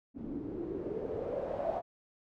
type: noise with low-pass filter sweep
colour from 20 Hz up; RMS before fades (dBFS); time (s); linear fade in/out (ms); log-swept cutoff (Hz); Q
white; -37; 0.14-1.82; 50; 260 to 700; 5.7
effects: none

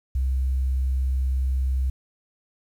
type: tone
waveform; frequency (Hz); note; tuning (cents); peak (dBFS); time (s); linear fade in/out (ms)
sine; 65.5; C2; +2; -19; 0.15-1.9; 5
effects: tanh soft clip ceiling -17 dBFS + 9-bit

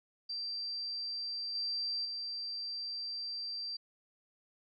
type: tone with level steps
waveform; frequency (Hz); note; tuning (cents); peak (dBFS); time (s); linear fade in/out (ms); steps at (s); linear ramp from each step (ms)
sine; 4699; D8; 0; -36 / -33 / -37; 0.29-3.77; 10; 1.55 / 2.05; 2
effects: none

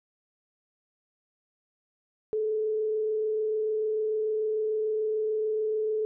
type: tone with frequency modulation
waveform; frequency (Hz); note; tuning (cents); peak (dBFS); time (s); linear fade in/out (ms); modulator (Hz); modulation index
sine; 432.4; A4; -30; -25; 2.33-6.05; 0; 26.8; 0.23
effects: none

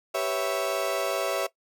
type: chord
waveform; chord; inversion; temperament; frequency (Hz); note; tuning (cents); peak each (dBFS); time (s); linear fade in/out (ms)
35% pulse; C# half-diminished seventh; second; equal; 392 / 493.9 / 554.4 / 659.3; G4 / B4 / C#5 / E5; 0 / 0 / 0 / 0; -32 / -33 / -28 / -27; 0.14-1.47; 10
effects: noise-tail reverb RT60 0.1 s tail -18 dB re dry

